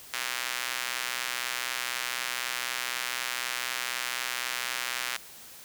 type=tone with high-pass filter; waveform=square; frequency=62 Hz; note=B1; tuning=7 cents sharp; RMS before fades=-33 dBFS; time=0.13-5.17 s; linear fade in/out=5 ms; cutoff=1800 Hz; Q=1; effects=white hiss -48 dBFS RMS until 5.64 s